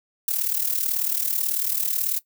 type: noise with amplitude modulation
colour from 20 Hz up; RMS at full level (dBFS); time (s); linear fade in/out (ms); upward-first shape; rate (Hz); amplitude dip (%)
violet; -21; 0.28-2.19; 2; sine; 38.2; 75
effects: noise-tail reverb RT60 0.1 s tail -17 dB re dry